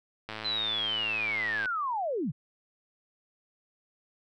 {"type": "click train", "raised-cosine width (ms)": 0.3, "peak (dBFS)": -21, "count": 150, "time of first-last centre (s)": [0.29, 1.657], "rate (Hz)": 109}
{"type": "linear sweep", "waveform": "sine", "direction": "down", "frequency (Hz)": [4085, 110], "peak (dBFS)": -28, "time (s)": [0.44, 2.32], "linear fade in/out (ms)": 20}
{"effects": []}